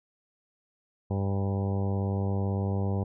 harmonic tone with a mistuned harmonic, 98 Hz, G2, in tune, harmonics 1 / 2 / 3 / 4 / 5 / 6 / 7 / 8 / 9 / 10, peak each -27 / -32 / -41 / -38 / -39 / -43 / -46 / -43 / -48 / -49 dBFS, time 1.1-3.04 s, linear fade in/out 10 ms, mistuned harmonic 8, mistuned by +24 cents, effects none

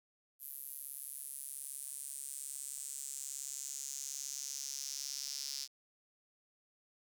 sawtooth tone with high-pass filter sweep, 138.8 Hz, C#3, 3 cents sharp, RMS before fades -44 dBFS, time 0.39-5.68 s, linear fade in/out 50 ms, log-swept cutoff 12000 to 5100 Hz, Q 4, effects none

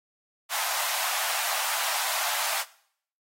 pink high-pass noise, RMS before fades -29 dBFS, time 0.49-2.65 s, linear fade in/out 50 ms, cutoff 660 Hz, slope 48 dB/octave, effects noise-tail reverb RT60 0.6 s tail -19 dB re dry + AAC 48 kbps

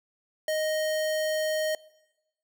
square tone, 622.3 Hz, D#5, in tune, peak -26 dBFS, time 0.48-1.75 s, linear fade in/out 2 ms, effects noise-tail reverb RT60 1.0 s tail -22 dB re dry

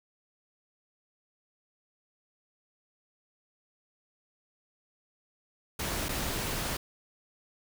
pink noise with dropouts, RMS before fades -33 dBFS, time 5.79-6.77 s, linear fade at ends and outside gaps 5 ms, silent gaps 6.086-6.09 s, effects none

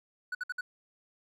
triangle tone bursts, 1480 Hz, F#6, in tune, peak -30 dBFS, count 4, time 0.32-0.61 s, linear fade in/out 5 ms, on 29 ms, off 58 ms, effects none

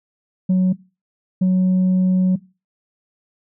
sine tone bursts at uneven times, 185 Hz, F#3, in tune, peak -10 dBFS, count 2, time 0.49-0.73 / 1.41-2.36 s, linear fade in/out 10 ms, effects noise-tail reverb RT60 0.3 s tail -21 dB re dry + tanh soft clip ceiling -12 dBFS

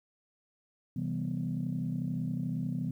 sine chord, C major seventh, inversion none, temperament equal, 130.81 / 164.81 / 196 / 246.9 Hz, C3 / E3 / G3 / B3, 0 / 0 / 0 / 0 cents, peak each -36 / -34 / -38 / -36 dBFS, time 0.96-2.91 s, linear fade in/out 5 ms, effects tanh soft clip ceiling -23 dBFS + 11-bit

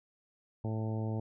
harmonic tone with a mistuned harmonic, 110 Hz, A2, in tune, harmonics 1 / 2 / 3 / 4 / 5 / 6 / 7 / 8, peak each -33 / -39 / -43 / -45 / -47 / -49 / -50 / -51 dBFS, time 0.64-1.2 s, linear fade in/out 5 ms, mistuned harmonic 8, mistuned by +18 cents, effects none

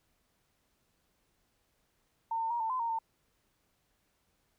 sine tone with pitch steps, 908 / 902 / 946 / 894 / 1022 / 926 / 903 Hz, A#5 / A5 / A#5 / A5 / C6 / A#5 / A5, -46 / +43 / +25 / +27 / -41 / -12 / +45 cents, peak -30 dBFS, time 2.31-2.989 s, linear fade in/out 5 ms, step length 97 ms, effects pink hiss -75 dBFS RMS until 4.58 s

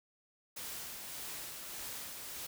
white noise with tremolo, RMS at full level -43 dBFS, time 0.56-2.47 s, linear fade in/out 10 ms, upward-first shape sine, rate 1.7 Hz, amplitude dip 30%, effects none

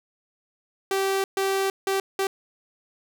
sawtooth tone bursts at uneven times, 388.2 Hz, G4, 17 cents flat, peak -18 dBFS, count 4, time 0.91-1.24 / 1.37-1.7 / 1.87-2 / 2.19-2.27 s, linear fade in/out 2 ms, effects none

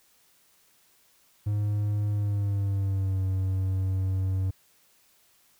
triangle tone with pitch glide, 103.83 to 94.66 Hz, G#2 to F#2, 0 to +40 cents, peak -22 dBFS, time 1.46-4.51 s, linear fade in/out 10 ms, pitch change -160 cents, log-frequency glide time 2.1-3.23 s, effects white hiss -63 dBFS RMS until 5.59 s

